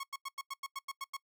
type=tone bursts; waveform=sawtooth; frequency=1097 Hz; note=C#6; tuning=18 cents flat; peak=-34 dBFS; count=10; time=0-1.168 s; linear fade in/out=5 ms; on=34 ms; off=92 ms; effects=noise-tail reverb RT60 0.1 s tail -23 dB re dry